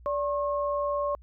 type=tone pair together; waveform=sine; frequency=579.5 / 1081 Hz; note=D5 / C#6; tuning=-23 / -44 cents; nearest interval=major seventh; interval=1079 cents; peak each=-27 / -30 dBFS; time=0.06-1.15 s; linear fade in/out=0 ms; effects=added 60 Hz sine -48 dBFS peak until 1.22 s